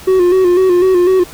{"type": "tone with vibrato", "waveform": "triangle", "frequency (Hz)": 365, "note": "F#4", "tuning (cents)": -24, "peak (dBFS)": -5, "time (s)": [0.07, 1.24], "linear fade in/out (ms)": 10, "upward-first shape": "square", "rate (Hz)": 4, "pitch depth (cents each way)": 51, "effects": ["pink hiss -34 dBFS RMS until 1.33 s"]}